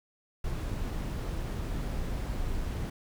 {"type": "noise", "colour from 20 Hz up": "brown", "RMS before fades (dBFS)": -33, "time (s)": [0.44, 2.9], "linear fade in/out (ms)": 5, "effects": []}